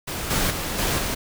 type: noise with level steps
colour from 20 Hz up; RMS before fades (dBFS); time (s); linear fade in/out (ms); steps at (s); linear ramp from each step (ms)
pink; -29 / -22 / -28 / -23 / -26; 0.07-1.15; 10; 0.3 / 0.5 / 0.78 / 0.98; 10
effects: none